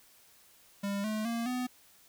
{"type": "tone with pitch steps", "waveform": "square", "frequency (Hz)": [200, 215.6, 232.4, 250.5], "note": ["G3", "A3", "A#3", "B3"], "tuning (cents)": [35, -35, -5, 25], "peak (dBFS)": -32, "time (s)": [0.83, 1.67], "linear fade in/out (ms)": 10, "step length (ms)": 210, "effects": ["white hiss -61 dBFS RMS until 2.08 s"]}